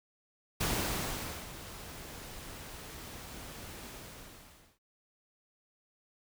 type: noise with ADSR envelope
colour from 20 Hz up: pink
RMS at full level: -31 dBFS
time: 0.6-4.79 s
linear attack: 11 ms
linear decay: 850 ms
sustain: -15 dB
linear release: 920 ms
effects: none